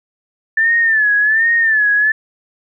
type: tone with vibrato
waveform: sine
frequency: 1760 Hz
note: A6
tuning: in tune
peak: -10 dBFS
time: 0.57-2.12 s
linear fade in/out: 5 ms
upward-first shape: sine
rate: 1.3 Hz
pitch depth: 97 cents each way
effects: none